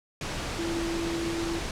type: tone in noise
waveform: sine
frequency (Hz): 335.2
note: E4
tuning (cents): +29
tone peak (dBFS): -29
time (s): 0.59-1.59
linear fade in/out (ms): 2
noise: pink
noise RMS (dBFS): -33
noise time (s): 0.21-1.71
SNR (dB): +1
effects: low-pass 7000 Hz 12 dB/octave